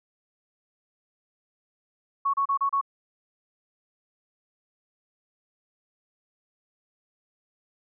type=tone bursts; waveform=sine; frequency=1108.7 Hz; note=C#6; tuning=in tune; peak=-21 dBFS; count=5; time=2.25-2.813 s; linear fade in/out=10 ms; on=87 ms; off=32 ms; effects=none